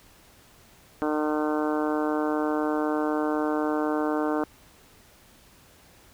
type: harmonic tone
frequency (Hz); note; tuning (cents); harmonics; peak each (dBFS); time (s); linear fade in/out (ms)
152; D#3; -40; 2 / 3 / 4 / 5 / 6 / 7 / 8 / 9 / 10; -26 / -30 / -32 / -34 / -36 / -37 / -38 / -39 / -40; 1.02-4.44; 0
effects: pink hiss -55 dBFS RMS until 6.13 s